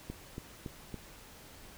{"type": "click train", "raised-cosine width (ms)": 3, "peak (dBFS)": -26, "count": 4, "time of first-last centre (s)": [0.1, 0.943], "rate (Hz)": 3.56, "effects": ["pink hiss -53 dBFS RMS until 1.77 s"]}